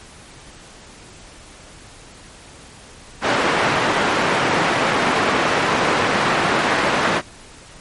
white band-pass noise, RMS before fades -18 dBFS, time 3.21-7.22 s, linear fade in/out 50 ms, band 140 to 1600 Hz, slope 12 dB/octave, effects pink hiss -42 dBFS RMS until 7.8 s + MP3 48 kbps

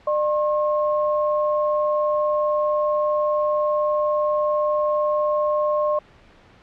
sine tone pair together, 600.4 / 1076 Hz, D5 / C6, +38 / +48 cents, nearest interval minor seventh, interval 1010 cents, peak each -19 / -24 dBFS, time 0.07-5.99 s, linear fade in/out 5 ms, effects pink hiss -51 dBFS RMS until 6.62 s + low-pass 3000 Hz 12 dB/octave

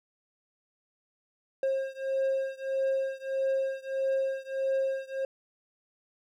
triangle beating tone pair, 535 / 536.6 Hz, C5 / C5, +38 / +44 cents, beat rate 1.6 Hz, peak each -28 / -29 dBFS, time 1.63-5.25 s, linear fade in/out 2 ms, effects none

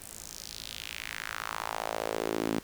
sawtooth tone with high-pass filter sweep, 55 Hz, A1, in tune, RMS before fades -36 dBFS, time 0.01-2.59 s, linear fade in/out 5 ms, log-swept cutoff 9200 to 250 Hz, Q 2.3, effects pink hiss -51 dBFS RMS until 2.63 s

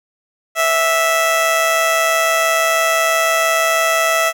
15% pulse tone with amplitude modulation, 657 Hz, E5, 6 cents flat, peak -5 dBFS, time 0.55-4.33 s, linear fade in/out 50 ms, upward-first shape sine, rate 146 Hz, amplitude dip 40%, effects none

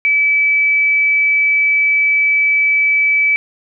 sine tone, 2300 Hz, D7, 37 cents flat, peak -10 dBFS, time 0.05-3.36 s, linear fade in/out 0 ms, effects none

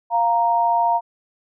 sine tone pair together, 698.4 / 932.3 Hz, F5 / A#5, 0 / 0 cents, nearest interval perfect fourth, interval 500 cents, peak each -19 / -17 dBFS, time 0.1-1.01 s, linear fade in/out 50 ms, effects none

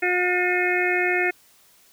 harmonic tone, 359.3 Hz, F4, 49 cents sharp, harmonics 1 / 2 / 4 / 5 / 6 / 7, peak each -24 / -28 / -30 / -25 / -25 / -29 dBFS, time 0.02-1.31 s, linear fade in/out 10 ms, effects white hiss -56 dBFS RMS until 1.92 s

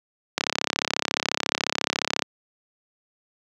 click train, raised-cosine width 0.2 ms, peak -3 dBFS, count 64, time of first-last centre 0.38-2.222 s, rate 34.2 Hz, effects high-pass 200 Hz 12 dB/octave

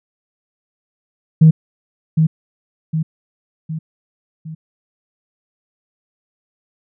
sine tone with echo, 158.7 Hz, D#3, 35 cents sharp, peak -3 dBFS, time 1.41-1.51 s, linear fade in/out 10 ms, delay 760 ms, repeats 4, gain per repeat -6 dB, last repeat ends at 4.55 s, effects tanh soft clip ceiling 0 dBFS

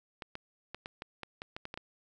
clicks, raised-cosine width 0.3 ms, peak -24 dBFS, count 11, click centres 0.222 / 0.354 / 0.746 / 0.859 / 1.021 / 1.233 / 1.419 / 1.565 / 1.654 / 1.741 / 1.775 s, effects none

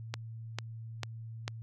click train, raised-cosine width 0.2 ms, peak -17 dBFS, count 4, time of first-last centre 0.14-1.479 s, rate 2.24 Hz, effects added 113 Hz sine -41 dBFS peak until 1.62 s

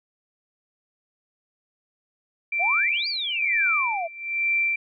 sine tone with tremolo, 2349 Hz, D7, in tune, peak -19 dBFS, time 2.52-4.76 s, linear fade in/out 5 ms, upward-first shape sine, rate 1.1 Hz, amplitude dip 90%
sine exponential two-way sweep, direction up then down, 637 to 4829 to 637 Hz, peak -25 dBFS, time 2.59-4.08 s, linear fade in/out 20 ms, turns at 3.08 s
effects none

